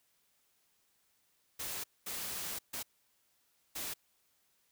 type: noise bursts at uneven times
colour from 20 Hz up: white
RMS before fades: -40 dBFS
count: 4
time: 1.59-1.84 / 2.06-2.59 / 2.73-2.83 / 3.75-3.94 s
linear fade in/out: 10 ms
effects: white hiss -74 dBFS RMS until 4.71 s